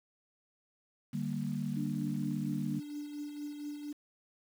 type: chord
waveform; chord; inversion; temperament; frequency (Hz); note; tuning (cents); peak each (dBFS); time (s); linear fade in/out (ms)
sine; G minor; second; equal with one note detuned; 149.05 / 196 / 233.1; D3 / G3 / Bb3; +26 / 0 / 0; -37; 1.13-2.8; 10
type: tone with tremolo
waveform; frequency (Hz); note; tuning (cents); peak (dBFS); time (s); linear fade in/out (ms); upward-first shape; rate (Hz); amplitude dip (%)
sine; 293.7; D4; 0; -36; 1.76-3.93; 10; triangle; 4.3; 55
effects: 9-bit